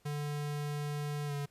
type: tone with pitch glide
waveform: square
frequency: 146.83 to 143.23 Hz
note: D3 to D3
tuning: 0 to -43 cents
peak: -35 dBFS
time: 0.05-1.46 s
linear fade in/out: 10 ms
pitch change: -43 cents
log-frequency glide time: 1.26-1.33 s
effects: pink hiss -69 dBFS RMS until 1.5 s + resampled to 32000 Hz